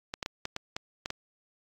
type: clicks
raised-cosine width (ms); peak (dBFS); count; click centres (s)
0.2; -16; 8; 0.139 / 0.228 / 0.261 / 0.454 / 0.564 / 0.765 / 1.059 / 1.104
effects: AAC 64 kbps